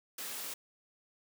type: high-pass noise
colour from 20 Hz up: white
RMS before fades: -41 dBFS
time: 0.18-0.54 s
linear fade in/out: 5 ms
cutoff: 220 Hz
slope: 12 dB/octave
effects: none